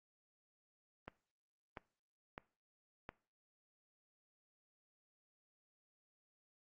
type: clicks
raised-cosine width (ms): 0.5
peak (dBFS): -30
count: 4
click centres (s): 1.08 / 1.772 / 2.379 / 3.091
effects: noise-tail reverb RT60 0.4 s tail -21 dB re dry + Opus 24 kbps